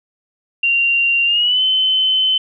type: tone with pitch glide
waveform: sine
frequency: 2768 to 3054 Hz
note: F7 to G7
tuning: -16 to -46 cents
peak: -12 dBFS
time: 0.63-2.38 s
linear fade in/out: 5 ms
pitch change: +170 cents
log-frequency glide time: 1.25-1.62 s
effects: none